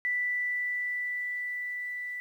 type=tone with level ramp; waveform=sine; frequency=1975.5 Hz; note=B6; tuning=in tune; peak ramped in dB=-26 to -34 dBFS; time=0.05-2.2 s; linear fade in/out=0 ms; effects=10-bit